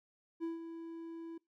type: tone with ADSR envelope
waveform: triangle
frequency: 330.9 Hz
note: E4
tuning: 7 cents sharp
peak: -32 dBFS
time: 0.4-1.38 s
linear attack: 35 ms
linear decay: 150 ms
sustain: -9 dB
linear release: 7 ms
effects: noise-tail reverb RT60 0.2 s tail -24 dB re dry